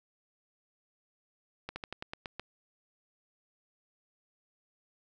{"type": "slowing click train", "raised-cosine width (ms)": 0.3, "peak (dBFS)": -22, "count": 8, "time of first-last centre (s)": [1.69, 2.396], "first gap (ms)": 70, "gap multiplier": 1.12, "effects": []}